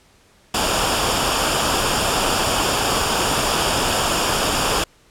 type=noise with comb filter; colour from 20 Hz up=pink; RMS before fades=-19 dBFS; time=0.54-4.84 s; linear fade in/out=5 ms; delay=0.49 ms; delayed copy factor=-0.6; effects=pink hiss -54 dBFS RMS until 5.1 s + low-pass 10000 Hz 12 dB/octave